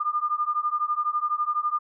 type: beating tone pair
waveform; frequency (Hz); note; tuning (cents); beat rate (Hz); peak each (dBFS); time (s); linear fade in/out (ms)
sine; 1202 / 1214; D6 / D#6; +40 / -43; 12; -26; 0-1.79; 10
effects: none